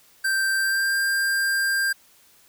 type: tone with pitch glide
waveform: square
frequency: 1568 to 1591.7 Hz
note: G6 to G6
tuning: 0 to +26 cents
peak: -21 dBFS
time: 0.24-1.93 s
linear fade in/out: 10 ms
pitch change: +26 cents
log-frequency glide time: 0.55-0.97 s
effects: white hiss -56 dBFS RMS until 2.48 s